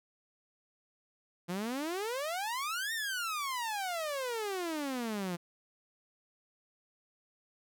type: exponential two-way sweep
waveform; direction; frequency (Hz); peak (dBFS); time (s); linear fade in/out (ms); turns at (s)
sawtooth; up then down; 168.7 to 1864.7 to 168.7; -30; 1.48-5.37; 20; 2.93
effects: none